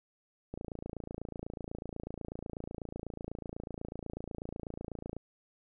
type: click train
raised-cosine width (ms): 2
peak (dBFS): -26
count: 131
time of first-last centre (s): 0.54-5.166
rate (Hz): 28.1
effects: none